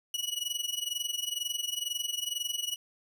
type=tone with amplitude modulation; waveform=sawtooth; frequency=2926 Hz; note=F#7; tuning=20 cents flat; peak=-25 dBFS; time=0.14-2.76 s; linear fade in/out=2 ms; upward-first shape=sine; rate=22.1 Hz; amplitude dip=85%; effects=none